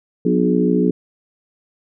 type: harmonic tone with a mistuned harmonic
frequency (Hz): 60.3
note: B1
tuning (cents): -41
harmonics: 3 / 4 / 5 / 6 / 7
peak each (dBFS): -18 / -19 / -20 / -22 / -20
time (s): 0.25-0.91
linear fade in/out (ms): 5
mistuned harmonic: 4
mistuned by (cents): +45
effects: none